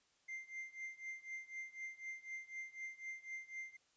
triangle tone with tremolo, 2093 Hz, C7, in tune, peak -40 dBFS, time 0.28-3.77 s, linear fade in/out 10 ms, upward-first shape triangle, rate 4 Hz, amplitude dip 95%, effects white hiss -75 dBFS RMS until 3.96 s + resampled to 16000 Hz

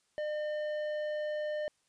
sine tone with tanh clipping, 604 Hz, D5, 48 cents sharp, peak -34 dBFS, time 0.18-1.68 s, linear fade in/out 0 ms, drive 10 dB, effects white hiss -74 dBFS RMS until 1.88 s + resampled to 22050 Hz

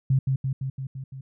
sine tone with echo, 133.4 Hz, C3, 34 cents sharp, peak -17 dBFS, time 0.1-0.19 s, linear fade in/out 5 ms, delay 170 ms, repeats 6, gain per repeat -3 dB, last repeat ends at 1.21 s, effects none

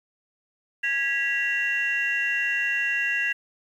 sine tone cluster, 1651 / 1948 / 2750 Hz, G#6 / B6 / F7, -11 / -24 / -27 cents, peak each -26 dBFS, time 0.83-3.33 s, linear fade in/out 10 ms, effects tanh soft clip ceiling -15 dBFS + 9-bit

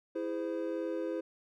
triangle chord, E augmented, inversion none, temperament just, 329.6 / 412 / 515 Hz, E4 / G#4 / B#4, 0 / -14 / -28 cents, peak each -34 / -38 / -35 dBFS, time 0.15-1.21 s, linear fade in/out 10 ms, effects none

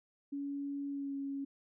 sine tone with pitch glide, 281.8 to 276.8 Hz, C#4 to C#4, +29 to -2 cents, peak -36 dBFS, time 0.32-1.45 s, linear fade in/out 10 ms, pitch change -31 cents, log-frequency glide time 0.88-1.15 s, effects none

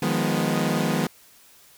sawtooth chord, F half-diminished seventh, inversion third, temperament equal with one note detuned, 155.56 / 177.15 / 207.7 / 246.9 Hz, Eb3 / F3 / Ab3 / Cb4, 0 / +25 / 0 / 0 cents, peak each -23 dBFS, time 0.02-1.07 s, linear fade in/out 5 ms, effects white hiss -53 dBFS RMS until 1.77 s

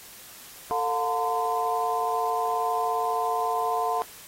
sine tone cluster, 447.7 / 715 / 903 / 1022 Hz, A4 / F5 / A5 / C6, +30 / +41 / +45 / -41 cents, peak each -31 / -27 / -31 / -28 dBFS, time 0.71-4.02 s, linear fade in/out 0 ms, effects white hiss -46 dBFS RMS until 4.27 s + AAC 48 kbps

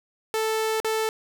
sawtooth tone with dropouts, 440 Hz, A4, in tune, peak -19 dBFS, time 0.34-1.09 s, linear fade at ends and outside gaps 0 ms, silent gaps 0.801-0.846 s, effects none

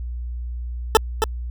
20% pulse tone with echo, 440 Hz, A4, in tune, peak -4 dBFS, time 0.95-0.97 s, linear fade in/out 0 ms, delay 270 ms, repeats 1, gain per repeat -7 dB, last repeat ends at 1.24 s, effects added 60 Hz sine -26 dBFS peak until 1.5 s

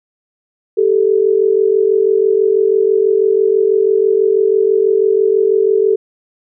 sine tone pair together, 392 / 438.1 Hz, G4 / A4, 0 / -7 cents, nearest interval major second, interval 193 cents, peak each -12 dBFS, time 0.77-5.96 s, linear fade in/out 10 ms, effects none

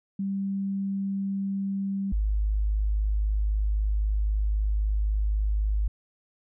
sine tone pair in turn, 196 / 51.91 Hz, G3 / G#1, 0 / 0 cents, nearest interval octave + major seventh, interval 2300 cents, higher first, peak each -26 / -22 dBFS, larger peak second, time 0.19-2.12 / 2.12-5.88 s, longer second, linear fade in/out 5 ms, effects none

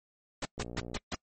pink noise bursts, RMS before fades -34 dBFS, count 5, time 0.42-1.15 s, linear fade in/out 5 ms, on 34 ms, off 140 ms
click train, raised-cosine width 2 ms, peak -28 dBFS, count 24, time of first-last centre 0.58-0.966 s, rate 59.6 Hz
effects noise-tail reverb RT60 0.1 s tail -26 dB re dry + MP3 32 kbps

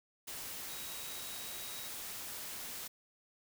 sine tone in noise, 3829 Hz, A#7, 46 cents sharp, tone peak -51 dBFS, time 0.68-1.89 s, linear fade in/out 10 ms, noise white, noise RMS -44 dBFS, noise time 0.27-2.88 s, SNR -10 dB, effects none

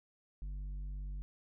sine tone with tanh clipping, 48.65 Hz, G1, 12 cents flat, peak -40 dBFS, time 0.42-1.22 s, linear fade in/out 0 ms, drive 7 dB, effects none

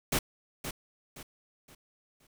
pink noise with echo, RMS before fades -28 dBFS, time 0.12-0.19 s, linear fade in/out 5 ms, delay 520 ms, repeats 4, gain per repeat -9 dB, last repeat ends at 2.27 s, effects none

